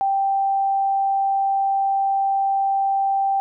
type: tone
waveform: sine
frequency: 784 Hz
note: G5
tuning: in tune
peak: -17 dBFS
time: 0.01-3.4 s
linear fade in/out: 0 ms
effects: none